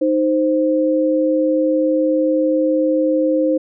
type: tone pair together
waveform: sine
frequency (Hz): 310.7 / 522.1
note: D#4 / C5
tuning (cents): -2 / -4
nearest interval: major sixth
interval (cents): 898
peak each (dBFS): -16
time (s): 0.01-3.58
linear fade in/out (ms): 10
effects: none